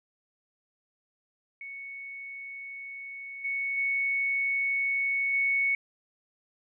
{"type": "tone with level steps", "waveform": "sine", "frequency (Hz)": 2217, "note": "C#7", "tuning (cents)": 0, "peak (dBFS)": [-38, -28, -25, -23], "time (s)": [1.61, 5.75], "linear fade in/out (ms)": 2, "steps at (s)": [3.44, 3.77, 5.33], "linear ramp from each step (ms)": 10, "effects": []}